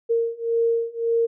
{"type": "beating tone pair", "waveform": "sine", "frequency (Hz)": [461, 462.8], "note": ["A#4", "A#4"], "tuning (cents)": [-19, -13], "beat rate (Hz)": 1.8, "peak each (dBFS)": [-23, -22], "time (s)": [0.09, 1.27], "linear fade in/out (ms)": 20, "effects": []}